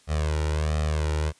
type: tone with flanger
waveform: sawtooth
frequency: 76.6 Hz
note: D#2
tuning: 27 cents flat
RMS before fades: -25 dBFS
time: 0.07-1.33 s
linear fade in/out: 50 ms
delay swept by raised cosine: 1.6 to 2.14 ms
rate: 1.4 Hz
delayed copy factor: +1
effects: white hiss -59 dBFS RMS until 1.39 s + resampled to 22050 Hz